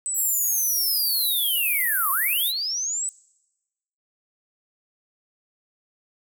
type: linear two-way sweep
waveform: sine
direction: down then up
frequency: 8100 to 1046.5 to 8100 Hz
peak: -24 dBFS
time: 0.06-3.09 s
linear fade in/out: 0 ms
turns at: 2.11 s
type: band-pass noise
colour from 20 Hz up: pink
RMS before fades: -25 dBFS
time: 0.14-2.53 s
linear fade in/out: 50 ms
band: 11000 to 15000 Hz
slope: 48 dB/octave
effects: noise-tail reverb RT60 1.0 s tail -23 dB re dry